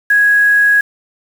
sine tone with quantisation, 1661.2 Hz, G#6, in tune, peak -7 dBFS, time 0.1-0.81 s, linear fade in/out 5 ms, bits 5, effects none

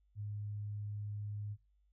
sine tone, 103.83 Hz, G#2, in tune, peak -39 dBFS, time 0.15-1.57 s, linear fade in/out 50 ms, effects noise-tail reverb RT60 0.2 s tail -21 dB re dry + added 50 Hz sine -69 dBFS peak until 1.92 s

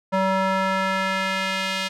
square tone with band-pass filter sweep, 190.7 Hz, G3, 47 cents flat, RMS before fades -23 dBFS, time 0.12-1.89 s, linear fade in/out 20 ms, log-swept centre 850 to 3200 Hz, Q 1.1, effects none

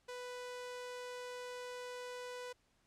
sawtooth tone, 495.3 Hz, B4, 5 cents sharp, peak -40 dBFS, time 0.08-2.53 s, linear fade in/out 10 ms, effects pink hiss -75 dBFS RMS until 2.86 s + low-pass 9000 Hz 12 dB/octave

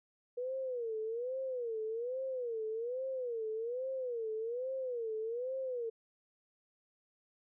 sine tone with vibrato, 480.5 Hz, B4, 48 cents flat, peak -35 dBFS, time 0.37-5.9 s, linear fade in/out 10 ms, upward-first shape sine, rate 1.2 Hz, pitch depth 170 cents each way, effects none

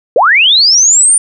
sine linear sweep, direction up, 414.9 to 9320 Hz, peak -4 dBFS, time 0.16-1.18 s, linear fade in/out 2 ms, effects none

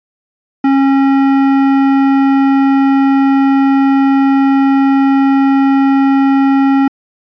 triangle tone with hard clipping, 272.7 Hz, C#4, 28 cents flat, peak -9 dBFS, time 0.64-6.88 s, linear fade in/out 5 ms, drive 17 dB, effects resampled to 11025 Hz

